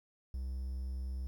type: tone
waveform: triangle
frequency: 64.6 Hz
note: C2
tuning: 21 cents flat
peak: -34 dBFS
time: 0.34-1.27 s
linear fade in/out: 0 ms
effects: 11-bit